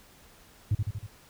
sine tone with echo, 103.83 Hz, G#2, in tune, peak -19 dBFS, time 0.71-0.75 s, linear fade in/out 5 ms, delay 79 ms, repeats 4, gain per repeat -4 dB, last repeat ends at 1.066 s, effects tanh soft clip ceiling -20 dBFS + pink hiss -56 dBFS RMS until 1.29 s

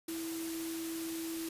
sine tone in noise, 327.9 Hz, E4, 9 cents flat, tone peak -37 dBFS, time 0.08-1.49 s, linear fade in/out 5 ms, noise white, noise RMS -44 dBFS, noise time 0.08-1.49 s, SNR +4 dB, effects resampled to 32000 Hz

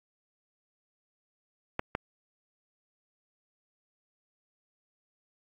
clicks, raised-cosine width 0.5 ms, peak -14 dBFS, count 2, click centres 1.794 / 1.951 s, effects AAC 32 kbps

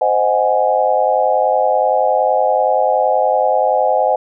sine chord, Ab dominant seventh, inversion first, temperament equal with one note detuned, 519.6 / 622.3 / 740 / 830.6 Hz, C5 / Eb5 / Gb5 / Ab5, -12 / 0 / 0 / 0 cents, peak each -17 dBFS, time 0.01-4.16 s, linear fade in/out 5 ms, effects none

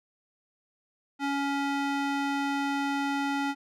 square tone with band-pass filter, 280 Hz, C#4, 18 cents sharp, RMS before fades -29 dBFS, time 1.19-3.55 s, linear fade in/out 50 ms, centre 1200 Hz, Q 0.51, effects none

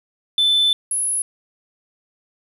sine tone pair in turn, 3520 / 10548 Hz, A7 / E9, 0 / 0 cents, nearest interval octave + perfect fifth, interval 1900 cents, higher second, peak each -11 / -18 dBFS, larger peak first, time 0.38-0.73 / 0.91-1.22 s, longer first, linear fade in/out 2 ms, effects tanh soft clip ceiling -12 dBFS + 8-bit

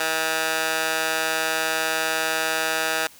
15% pulse tone with high-pass filter, 160 Hz, D#3, 49 cents sharp, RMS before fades -24 dBFS, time 0-3.07 s, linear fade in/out 2 ms, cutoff 1000 Hz, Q 0.93, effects white hiss -49 dBFS RMS until 3.19 s

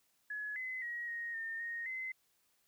sine tone with pitch steps, 1694 / 2033 / 1900 / 1871 / 1818 / 1861 / 2053 Hz, G#6 / B6 / A#6 / A#6 / A#6 / A#6 / C7, +34 / +50 / +33 / +6 / -44 / -3 / -33 cents, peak -38 dBFS, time 0.3-2.12 s, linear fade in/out 5 ms, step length 260 ms, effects white hiss -75 dBFS RMS until 2.67 s

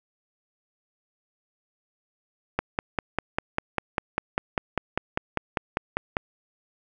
click train, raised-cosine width 0.5 ms, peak -8 dBFS, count 19, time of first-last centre 2.59-6.169 s, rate 5.03 Hz, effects none

